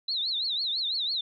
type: tone with vibrato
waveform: sine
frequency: 3951 Hz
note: B7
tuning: in tune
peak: -26 dBFS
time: 0.08-1.21 s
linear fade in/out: 5 ms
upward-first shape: triangle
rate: 6 Hz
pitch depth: 210 cents each way
effects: MP3 96 kbps